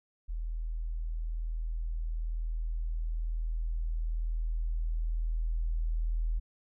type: tone with level ramp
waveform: sine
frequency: 40.53 Hz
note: E1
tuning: 29 cents flat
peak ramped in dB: -32 to -27 dBFS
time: 0.28-6.4 s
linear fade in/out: 20 ms
effects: none